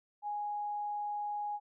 sine tone, 829 Hz, G#5, 3 cents flat, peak -34 dBFS, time 0.22-1.6 s, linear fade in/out 50 ms, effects none

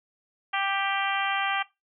harmonic tone, 393.2 Hz, G4, 5 cents sharp, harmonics 2 / 3 / 4 / 5 / 6 / 7 / 8, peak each -29 / -31 / -32 / -33 / -34 / -34 / -35 dBFS, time 0.53-1.63 s, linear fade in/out 10 ms, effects noise-tail reverb RT60 0.2 s tail -18 dB re dry

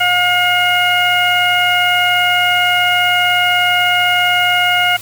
harmonic tone, 716 Hz, F5, 43 cents sharp, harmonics 1 / 2 / 3 / 4, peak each -16 / -16 / -16 / -16 dBFS, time 0-4.97 s, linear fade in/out 10 ms, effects added 109 Hz sine -39 dBFS peak until 5.01 s + white hiss -32 dBFS RMS until 5.01 s

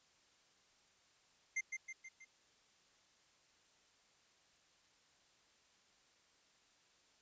square tone with echo, 2093 Hz, C7, in tune, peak -36 dBFS, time 1.56-1.61 s, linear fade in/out 10 ms, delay 160 ms, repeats 4, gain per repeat -5 dB, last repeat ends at 2.25 s, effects white hiss -71 dBFS RMS until 7.21 s + resampled to 16000 Hz

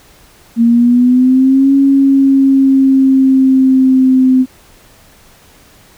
sine exponential two-way sweep, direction up then down, 230 to 275.5 to 257.5 Hz, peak -5 dBFS, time 0.56-4.46 s, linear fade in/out 50 ms, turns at 1.74 s, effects pink hiss -44 dBFS RMS until 5.97 s

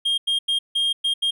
triangle tone bursts at uneven times, 3225 Hz, G7, 48 cents sharp, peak -17 dBFS, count 6, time 0.05-0.18 / 0.27-0.39 / 0.48-0.59 / 0.75-0.93 / 1.04-1.14 / 1.22-1.31 s, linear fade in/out 10 ms, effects none

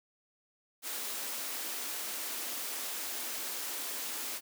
white high-pass noise, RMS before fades -38 dBFS, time 0.82-4.41 s, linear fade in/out 50 ms, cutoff 220 Hz, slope 96 dB/octave, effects none

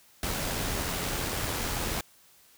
pink noise with amplitude modulation, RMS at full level -30 dBFS, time 0.23-2.01 s, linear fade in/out 2 ms, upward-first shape sine, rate 86.6 Hz, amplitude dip 30%, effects white hiss -59 dBFS RMS until 2.57 s

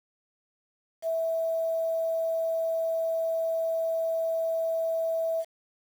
sine tone with quantisation, 655 Hz, E5, 11 cents flat, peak -25 dBFS, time 1.02-5.45 s, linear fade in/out 50 ms, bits 8, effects none

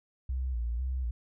sine tone with vibrato, 61.3 Hz, B1, 12 cents flat, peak -29 dBFS, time 0.29-1.11 s, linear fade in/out 5 ms, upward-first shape square, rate 2 Hz, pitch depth 86 cents each way, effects none

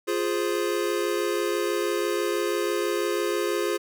square chord, F minor, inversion none, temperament equal, 349.2 / 415.3 / 523.3 Hz, F4 / Ab4 / C5, 0 / 0 / 0 cents, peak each -28 / -28 / -32 dBFS, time 0.07-3.78 s, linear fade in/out 20 ms, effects none

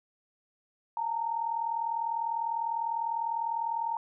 sine tone pair together, 880 / 920 Hz, A5 / A#5, 0 / -23 cents, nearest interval minor second, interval 77 cents, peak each -34 / -30 dBFS, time 0.97-3.97 s, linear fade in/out 2 ms, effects none

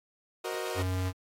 sawtooth chord, C half-diminished seventh, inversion second, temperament equal with one note detuned, 370 / 467.8 / 523.3 / 622.3 Hz, Gb4 / Bb4 / C5 / Eb5, 0 / +6 / 0 / 0 cents, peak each -33 / -33 / -38 / -35 dBFS, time 0.44-0.83 s, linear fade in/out 10 ms
square tone, 92.5 Hz, F#2, in tune, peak -29 dBFS, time 0.75-1.13 s, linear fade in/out 50 ms
effects AAC 48 kbps

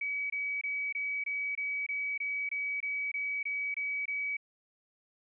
sine tone bursts, 2275 Hz, C#7, 44 cents sharp, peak -31 dBFS, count 14, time 0.01-4.369 s, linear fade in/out 5 ms, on 290 ms, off 23 ms, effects none

